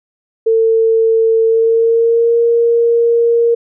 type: tone with pitch glide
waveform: sine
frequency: 450 to 467.2 Hz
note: A4 to A#4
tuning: +39 to +4 cents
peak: -8 dBFS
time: 0.46-3.55 s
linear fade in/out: 10 ms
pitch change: +65 cents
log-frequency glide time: 1.46-2.37 s
effects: none